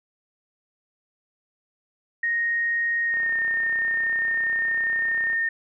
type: tone with pitch glide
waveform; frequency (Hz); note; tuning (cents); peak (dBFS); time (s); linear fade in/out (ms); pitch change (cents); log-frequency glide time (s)
sine; 1864.7 to 1828.4; A#6 to A#6; 0 to -34; -21; 2.23-5.49; 5; -34; 3.04-3.36
type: click train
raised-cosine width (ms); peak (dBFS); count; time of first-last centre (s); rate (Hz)
0.5; -26; 72; 3.14-5.331; 32.4
effects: none